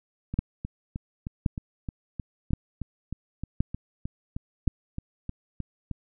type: two click trains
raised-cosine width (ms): 5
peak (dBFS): -10 / -20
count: 5 / 19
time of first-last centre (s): 0.39-4.677 / 0.34-5.913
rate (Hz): 0.933 / 3.23
effects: none